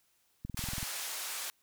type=click train; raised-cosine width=5 ms; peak=-27 dBFS; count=9; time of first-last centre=0.45-0.829 s; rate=21.1 Hz
type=band-pass noise; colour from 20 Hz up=white; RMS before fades=-39 dBFS; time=0.57-1.5 s; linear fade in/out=0 ms; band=660 to 12000 Hz; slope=12 dB/octave
effects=white hiss -72 dBFS RMS until 1.62 s